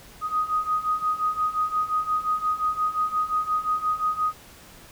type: beating tone pair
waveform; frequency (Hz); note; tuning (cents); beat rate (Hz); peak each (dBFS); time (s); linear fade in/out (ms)
sine; 1244.5 / 1250.2; D#6 / D#6; 0 / +8; 5.7; -27 / -24; 0.21-4.34; 50
effects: pink hiss -48 dBFS RMS until 4.91 s